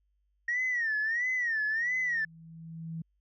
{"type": "tone with vibrato", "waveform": "sine", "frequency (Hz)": 1864.7, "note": "A#6", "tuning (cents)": 0, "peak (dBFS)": -26, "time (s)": [0.48, 2.25], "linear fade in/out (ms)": 5, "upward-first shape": "sine", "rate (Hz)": 1.5, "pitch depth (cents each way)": 150}
{"type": "tone with exponential growth", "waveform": "sine", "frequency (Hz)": 163.3, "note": "E3", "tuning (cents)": -16, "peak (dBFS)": -33, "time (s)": [1.41, 3.02], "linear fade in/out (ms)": 5, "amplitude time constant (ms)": 350}
{"effects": ["tanh soft clip ceiling -23 dBFS", "added 50 Hz sine -70 dBFS peak until 3.2 s"]}